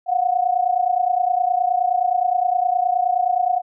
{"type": "tone pair together", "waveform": "sine", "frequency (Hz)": [710.4, 740], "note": ["F5", "F#5"], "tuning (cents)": [29, 0], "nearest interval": "minor second", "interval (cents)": 71, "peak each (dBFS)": -19, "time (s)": [0.06, 3.62], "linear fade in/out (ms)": 50, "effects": []}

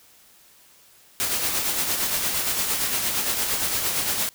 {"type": "noise with tremolo", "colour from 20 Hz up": "white", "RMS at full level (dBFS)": -23, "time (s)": [1.2, 4.29], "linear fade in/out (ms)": 0, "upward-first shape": "sine", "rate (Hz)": 8.7, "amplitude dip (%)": 40, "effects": ["white hiss -54 dBFS RMS until 4.34 s"]}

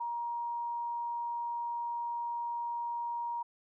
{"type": "tone", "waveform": "sine", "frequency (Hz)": 945, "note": "A#5", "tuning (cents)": 23, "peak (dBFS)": -33, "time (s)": [0, 3.43], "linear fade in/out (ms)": 10, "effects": []}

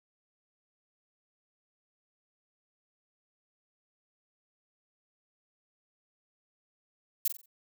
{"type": "noise with echo", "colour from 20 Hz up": "violet", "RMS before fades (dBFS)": -27, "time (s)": [7.25, 7.28], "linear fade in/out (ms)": 5, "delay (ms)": 45, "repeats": 4, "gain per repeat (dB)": -9, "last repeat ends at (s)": 7.46, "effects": []}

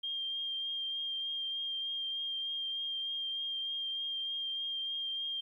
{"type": "tone with vibrato", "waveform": "sine", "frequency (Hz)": 3200, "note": "G7", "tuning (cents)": 35, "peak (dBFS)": -34, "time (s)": [0.03, 5.41], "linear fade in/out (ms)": 10, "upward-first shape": "triangle", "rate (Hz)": 3.3, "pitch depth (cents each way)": 18, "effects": ["12-bit"]}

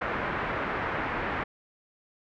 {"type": "low-pass noise", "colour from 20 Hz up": "white", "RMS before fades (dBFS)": -31, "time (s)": [0.01, 1.44], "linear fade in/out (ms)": 10, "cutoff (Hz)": 1900, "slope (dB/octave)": 24, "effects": []}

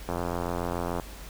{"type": "click train", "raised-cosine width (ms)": 1, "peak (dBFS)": -16, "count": 80, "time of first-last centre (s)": [0.09, 0.998], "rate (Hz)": 87, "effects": ["added 50 Hz sine -42 dBFS peak until 1.29 s", "pink hiss -46 dBFS RMS until 1.29 s"]}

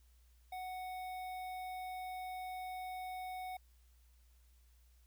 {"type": "tone with notch filter", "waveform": "square", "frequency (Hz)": 740, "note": "F#5", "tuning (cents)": 0, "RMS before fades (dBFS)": -44, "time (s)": [0.52, 3.57], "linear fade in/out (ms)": 5, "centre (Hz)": 6500, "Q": 0.64, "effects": ["added 60 Hz sine -63 dBFS peak until 5.06 s", "white hiss -75 dBFS RMS until 5.06 s"]}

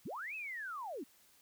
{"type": "linear two-way sweep", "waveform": "sine", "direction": "up then down", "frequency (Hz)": [97.8, 2637, 226], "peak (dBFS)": -40, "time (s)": [0.05, 1.04], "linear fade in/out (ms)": 10, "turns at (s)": 0.35, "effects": ["white hiss -66 dBFS RMS until 1.41 s"]}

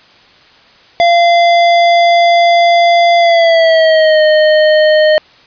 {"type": "tone with pitch glide", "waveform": "square", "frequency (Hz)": [688, 616.5], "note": ["F5", "D#5"], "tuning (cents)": [-26, -16], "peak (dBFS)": -6, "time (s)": [1, 5.18], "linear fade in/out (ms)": 0, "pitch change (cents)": -190, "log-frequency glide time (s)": [3.18, 4.22], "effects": ["white hiss -43 dBFS RMS until 5.46 s", "resampled to 11025 Hz"]}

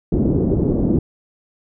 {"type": "low-pass noise", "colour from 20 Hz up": "white", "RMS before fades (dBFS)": -17, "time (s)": [0.12, 0.99], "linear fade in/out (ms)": 5, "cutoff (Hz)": 370, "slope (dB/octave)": 24, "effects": []}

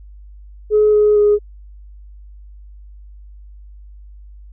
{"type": "tone with pitch steps", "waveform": "sine", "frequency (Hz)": [423.9, 420.3, 415.3], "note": ["G#4", "G#4", "G#4"], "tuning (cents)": [35, 21, 0], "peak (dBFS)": -8, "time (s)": [0.7, 1.39], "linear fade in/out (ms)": 50, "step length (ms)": 230, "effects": ["tanh soft clip ceiling -5 dBFS", "added 50 Hz sine -36 dBFS peak until 4.52 s"]}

